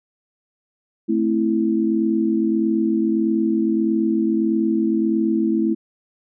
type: chord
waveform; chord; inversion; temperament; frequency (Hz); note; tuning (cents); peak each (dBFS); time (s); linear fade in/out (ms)
sine; A minor; none; equal; 220 / 261.6 / 329.6; A3 / C4 / E4; 0 / 0 / 0; -20 / -25 / -19; 1.08-5.75; 20
effects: none